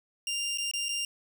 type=tone with dropouts; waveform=20% pulse; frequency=2794 Hz; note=F7; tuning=in tune; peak=-25 dBFS; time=0.27-1.05 s; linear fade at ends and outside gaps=2 ms; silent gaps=0.575-0.583 / 0.713-0.736 / 0.885-0.89 s; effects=none